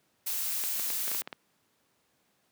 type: noise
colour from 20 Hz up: blue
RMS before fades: -32 dBFS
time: 0.26-1.22 s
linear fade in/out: 10 ms
type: clicks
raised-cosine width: 0.3 ms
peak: -22 dBFS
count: 9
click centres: 0.638 / 0.797 / 0.903 / 1.079 / 1.116 / 1.148 / 1.219 / 1.275 / 1.328 s
effects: pink hiss -71 dBFS RMS until 2.51 s + high-pass 150 Hz 12 dB/octave